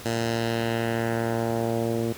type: tone with low-pass filter sweep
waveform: 10% pulse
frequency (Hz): 115.4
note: A#2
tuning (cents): -17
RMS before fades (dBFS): -26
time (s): 0.05-2.13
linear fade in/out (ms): 10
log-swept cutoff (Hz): 8300 to 390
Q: 1.2
effects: pink hiss -41 dBFS RMS until 2.17 s + high-pass 60 Hz 12 dB/octave